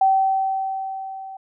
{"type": "tone with level ramp", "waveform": "sine", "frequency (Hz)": 770, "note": "G5", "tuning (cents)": -31, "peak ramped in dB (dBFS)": [-12, -33], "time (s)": [0.01, 1.37], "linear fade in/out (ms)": 5, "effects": []}